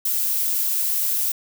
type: noise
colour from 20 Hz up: violet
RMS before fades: -22 dBFS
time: 0.05-1.32 s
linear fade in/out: 5 ms
effects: none